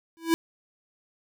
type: tone with exponential growth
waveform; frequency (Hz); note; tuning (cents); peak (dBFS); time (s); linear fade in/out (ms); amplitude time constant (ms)
square; 329.6; E4; 0; -16; 0.17-0.34; 0; 36
effects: none